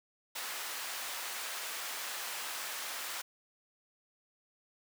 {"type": "high-pass noise", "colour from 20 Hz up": "pink", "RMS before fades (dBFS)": -40, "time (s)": [0.35, 3.22], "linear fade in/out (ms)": 10, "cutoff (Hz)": 990, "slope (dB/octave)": 12, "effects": []}